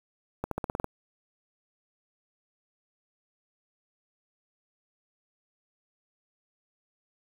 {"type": "accelerating click train", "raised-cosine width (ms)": 1, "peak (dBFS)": -16, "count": 8, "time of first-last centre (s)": [0.44, 0.843], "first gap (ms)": 73, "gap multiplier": 0.92, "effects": ["7-bit"]}